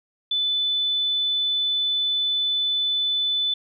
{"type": "tone", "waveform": "sine", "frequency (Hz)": 3500, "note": "A7", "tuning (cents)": -10, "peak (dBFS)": -20, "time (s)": [0.31, 3.54], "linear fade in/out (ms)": 5, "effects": []}